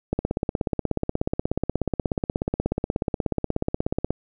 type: click train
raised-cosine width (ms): 2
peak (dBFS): -9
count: 67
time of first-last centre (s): 0.13-4.106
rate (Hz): 16.6
effects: none